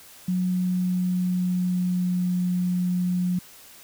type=tone with pitch glide; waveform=sine; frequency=182.3 to 179.79 Hz; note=F#3 to F#3; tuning=-25 to -49 cents; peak=-21 dBFS; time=0.28-3.39 s; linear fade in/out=5 ms; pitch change=-24 cents; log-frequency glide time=0.48-2.37 s; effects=white hiss -48 dBFS RMS until 3.83 s